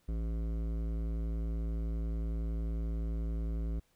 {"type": "tone with hard clipping", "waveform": "sine", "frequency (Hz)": 55.6, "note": "A1", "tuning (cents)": 19, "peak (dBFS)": -34, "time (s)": [0.08, 3.8], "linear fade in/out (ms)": 10, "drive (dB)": 14, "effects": ["pink hiss -72 dBFS RMS until 3.95 s"]}